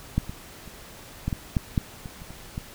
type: clicks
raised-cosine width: 5 ms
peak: -9 / -21 / -30 / -13 / -14 / -9 / -9 / -23 / -29 / -29 / -18 dBFS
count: 11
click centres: 0.18 / 0.295 / 0.677 / 1.28 / 1.328 / 1.568 / 1.778 / 2.058 / 2.219 / 2.306 / 2.579 s
effects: pink hiss -45 dBFS RMS until 2.74 s